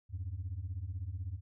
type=beating tone pair; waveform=sine; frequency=82.41 / 98.41 Hz; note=E2 / G2; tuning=0 / +7 cents; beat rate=16 Hz; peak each=-39 / -38 dBFS; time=0.09-1.41 s; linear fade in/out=50 ms; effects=tanh soft clip ceiling -32 dBFS